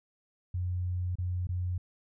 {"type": "tone with dropouts", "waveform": "sine", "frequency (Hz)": 90, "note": "F#2", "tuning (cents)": -47, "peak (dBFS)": -29, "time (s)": [0.54, 1.78], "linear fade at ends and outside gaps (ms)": 5, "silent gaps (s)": [[1.155, 1.185], [1.471, 1.49]], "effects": []}